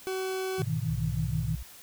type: tone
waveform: 40% pulse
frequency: 377.6 Hz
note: F#4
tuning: 35 cents sharp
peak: -29 dBFS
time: 0.07-0.62 s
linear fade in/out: 0 ms
type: chord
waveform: sine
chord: E major seventh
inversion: first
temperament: equal with one note detuned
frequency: 103.83 / 123.47 / 155.56 / 161.89 Hz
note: G#2 / B2 / D#3 / E3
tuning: 0 / 0 / 0 / -31 cents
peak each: -34 / -32 / -32 / -34 dBFS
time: 0.58-1.56 s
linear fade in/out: 20 ms
type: tone with vibrato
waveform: sine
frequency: 61.5 Hz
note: B1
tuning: 7 cents flat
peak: -35 dBFS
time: 0.89-1.63 s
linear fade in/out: 5 ms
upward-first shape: sine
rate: 5.2 Hz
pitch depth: 19 cents each way
effects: white hiss -50 dBFS RMS until 1.82 s